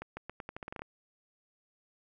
accelerating click train, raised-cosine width 0.5 ms, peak -25 dBFS, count 12, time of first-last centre 0.02-0.82 s, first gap 150 ms, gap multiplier 0.84, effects none

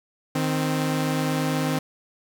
sawtooth tone pair together, 154.83 / 261.6 Hz, D#3 / C4, -8 / 0 cents, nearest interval major sixth, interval 908 cents, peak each -21 dBFS, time 0.35-1.79 s, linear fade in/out 5 ms, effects none

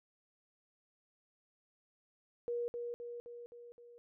sine tone with echo, 477.1 Hz, A#4, 40 cents sharp, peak -34 dBFS, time 2.48-2.68 s, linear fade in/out 0 ms, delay 260 ms, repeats 5, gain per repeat -4 dB, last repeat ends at 3.98 s, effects none

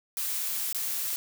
blue noise with dropouts, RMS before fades -31 dBFS, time 0.17-1.16 s, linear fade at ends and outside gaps 0 ms, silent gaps 0.727-0.747 s, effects none

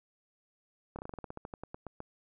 slowing click train, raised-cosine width 1 ms, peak -27 dBFS, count 16, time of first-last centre 0.96-2.004 s, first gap 28 ms, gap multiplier 1.12, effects none

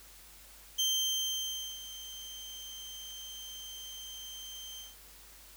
30% pulse tone with ADSR envelope, 3136 Hz, G7, in tune, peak -24 dBFS, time 0.78-4.96 s, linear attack 15 ms, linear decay 990 ms, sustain -16 dB, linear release 170 ms, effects added 50 Hz sine -59 dBFS peak until 5.56 s + white hiss -55 dBFS RMS until 5.56 s

